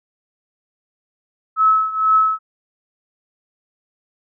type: tone with tremolo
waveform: sine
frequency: 1295 Hz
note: E6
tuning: 31 cents flat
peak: -9 dBFS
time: 1.56-2.39 s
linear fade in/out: 50 ms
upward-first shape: triangle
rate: 2.1 Hz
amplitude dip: 85%
effects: none